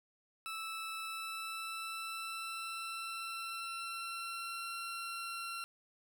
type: tone with pitch glide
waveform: 20% pulse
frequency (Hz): 1314 to 1364.3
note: E6 to F6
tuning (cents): -6 to -41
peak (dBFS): -35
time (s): 0.46-5.64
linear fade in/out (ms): 0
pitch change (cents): +65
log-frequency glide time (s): 1.04-4.78
effects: none